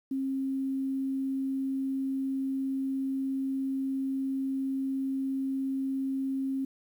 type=tone; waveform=sine; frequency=268.3 Hz; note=C4; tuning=44 cents sharp; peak=-28 dBFS; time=0.11-6.65 s; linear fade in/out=5 ms; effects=10-bit